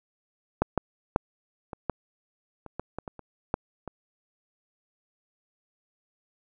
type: clicks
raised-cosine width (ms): 1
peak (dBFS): -7 / -9 / -6 / -22 / -12 / -27 / -18 / -19 / -22 / -28 / -10 / -22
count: 12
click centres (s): 0.62 / 0.777 / 1.161 / 1.732 / 1.897 / 2.663 / 2.796 / 2.986 / 3.078 / 3.193 / 3.541 / 3.877
effects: none